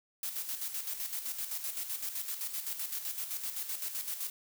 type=noise with tremolo; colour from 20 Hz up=blue; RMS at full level=-36 dBFS; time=0.23-4.3 s; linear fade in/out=2 ms; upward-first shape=square; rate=7.8 Hz; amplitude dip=55%; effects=none